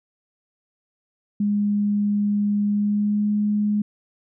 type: tone with pitch glide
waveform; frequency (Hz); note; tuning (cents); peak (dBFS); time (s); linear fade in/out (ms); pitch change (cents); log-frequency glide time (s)
sine; 205.6 to 208.5; G#3 to G#3; -17 to +7; -18; 1.4-3.82; 5; +24; 2.68-3.28
effects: none